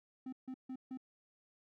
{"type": "tone bursts", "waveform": "triangle", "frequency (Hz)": 259, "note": "C4", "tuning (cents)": -17, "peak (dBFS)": -39, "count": 4, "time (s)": [0.26, 0.974], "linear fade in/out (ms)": 5, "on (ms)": 66, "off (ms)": 150, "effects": []}